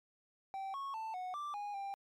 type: tone with pitch steps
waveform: triangle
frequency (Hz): 776 / 1100 / 886 / 735 / 1175 / 822 / 792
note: G5 / C#6 / A5 / F#5 / D6 / G#5 / G5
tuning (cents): -18 / -14 / +12 / -12 / +1 / -18 / +18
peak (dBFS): -37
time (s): 0.54-1.94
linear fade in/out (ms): 0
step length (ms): 200
effects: MP3 96 kbps